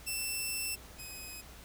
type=tone pair in turn; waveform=10% pulse; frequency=2673 / 2523 Hz; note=E7 / D#7; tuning=+23 / +23 cents; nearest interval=minor second; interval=100 cents; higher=first; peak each=-25 / -35 dBFS; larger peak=first; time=0.06-0.76 / 0.98-1.42 s; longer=first; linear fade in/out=20 ms; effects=added 60 Hz sine -54 dBFS peak until 1.64 s + pink hiss -53 dBFS RMS until 1.64 s